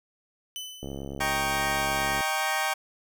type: tone with exponential decay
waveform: sawtooth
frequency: 3014 Hz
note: F#7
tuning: 31 cents sharp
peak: -29 dBFS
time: 0.56-1.35 s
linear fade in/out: 0 ms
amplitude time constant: 170 ms
type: click train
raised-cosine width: 2 ms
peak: -23 dBFS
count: 96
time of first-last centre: 0.83-2.207 s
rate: 69 Hz
type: chord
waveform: 20% pulse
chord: Eb dominant seventh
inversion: none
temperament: equal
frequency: 622.3 / 784 / 932.3 / 1108.7 Hz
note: Eb5 / G5 / Bb5 / Db6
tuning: 0 / 0 / 0 / 0 cents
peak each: -29 / -23 / -28 / -27 dBFS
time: 1.2-2.74 s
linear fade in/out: 10 ms
effects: none